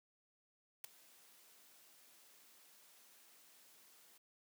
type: noise with ADSR envelope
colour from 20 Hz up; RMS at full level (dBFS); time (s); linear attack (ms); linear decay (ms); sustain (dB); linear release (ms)
white; -41; 0.84-4.18; 4; 7; -24; 5
effects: high-pass 200 Hz 12 dB/octave